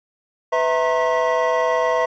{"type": "tone cluster", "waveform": "triangle", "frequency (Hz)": [501, 650, 928, 1077, 1957], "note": ["B4", "E5", "A#5", "C6", "B6"], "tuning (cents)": [25, -24, -8, 50, -16], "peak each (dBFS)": [-19, -18, -22, -22, -26], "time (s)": [0.52, 2.06], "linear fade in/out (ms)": 10, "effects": ["tanh soft clip ceiling -6 dBFS", "resampled to 16000 Hz"]}